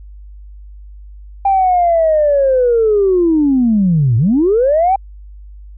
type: linear two-way sweep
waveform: sine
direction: down then up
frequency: 795 to 107.1 to 795 Hz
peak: -8 dBFS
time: 1.45-4.96 s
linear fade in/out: 5 ms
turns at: 4.17 s
effects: tanh soft clip ceiling -4 dBFS + added 50 Hz sine -32 dBFS peak until 5.77 s